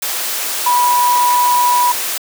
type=tone in noise; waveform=sine; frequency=979 Hz; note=B5; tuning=15 cents flat; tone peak=-10 dBFS; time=0.66-1.92 s; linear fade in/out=5 ms; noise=white; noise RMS=-20 dBFS; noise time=0.02-2.18 s; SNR=+7 dB; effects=high-pass 400 Hz 12 dB/octave